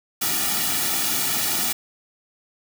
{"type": "noise with comb filter", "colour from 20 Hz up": "white", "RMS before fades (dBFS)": -23, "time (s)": [0.21, 1.73], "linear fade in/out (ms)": 10, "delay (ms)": 1.9, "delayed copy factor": -1, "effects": []}